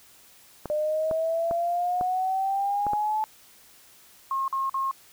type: clicks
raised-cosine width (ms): 1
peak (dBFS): -18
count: 6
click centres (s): 0.657 / 1.112 / 1.511 / 2.011 / 2.867 / 2.934
type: exponential sweep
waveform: sine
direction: up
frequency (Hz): 600 to 870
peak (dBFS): -23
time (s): 0.7-3.24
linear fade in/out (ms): 0
type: tone bursts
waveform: sine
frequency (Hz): 1076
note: C6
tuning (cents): +48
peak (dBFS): -24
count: 3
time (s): 4.31-4.912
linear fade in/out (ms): 2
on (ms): 170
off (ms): 46
effects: white hiss -54 dBFS RMS until 5.12 s